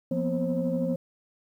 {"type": "tone cluster", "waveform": "sine", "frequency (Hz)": [173.4, 239.4, 251.9, 533], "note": ["F3", "A#3", "B3", "C5"], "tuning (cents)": [-12, 46, 34, 32], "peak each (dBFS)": [-29, -30, -30, -29], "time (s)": [0.11, 0.96], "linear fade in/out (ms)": 5, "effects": ["tanh soft clip ceiling -17 dBFS", "10-bit"]}